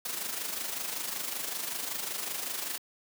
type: noise with amplitude modulation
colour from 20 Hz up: white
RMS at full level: -33 dBFS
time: 0.05-2.78 s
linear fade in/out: 5 ms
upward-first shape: sine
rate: 25.3 Hz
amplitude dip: 55%
effects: high-pass 200 Hz 12 dB/octave